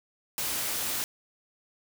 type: noise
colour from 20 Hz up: white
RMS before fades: -31 dBFS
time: 0.38-1.04 s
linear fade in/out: 0 ms
effects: none